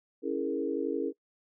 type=chord; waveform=sine; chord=A# half-diminished seventh; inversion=first; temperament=equal; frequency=277.2 / 329.6 / 415.3 / 466.2 Hz; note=C#4 / E4 / G#4 / A#4; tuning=0 / 0 / 0 / 0 cents; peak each=-34 dBFS; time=0.22-1.13 s; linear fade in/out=50 ms; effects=noise-tail reverb RT60 0.1 s tail -22 dB re dry